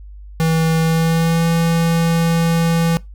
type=tone with pitch glide; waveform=square; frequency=162.1 to 166.46 Hz; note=E3 to E3; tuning=-29 to +17 cents; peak=-14 dBFS; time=0.4-2.97 s; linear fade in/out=0 ms; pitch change=+46 cents; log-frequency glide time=0.8-1.47 s; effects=noise-tail reverb RT60 0.2 s tail -21 dB re dry + added 50 Hz sine -33 dBFS peak until 3.14 s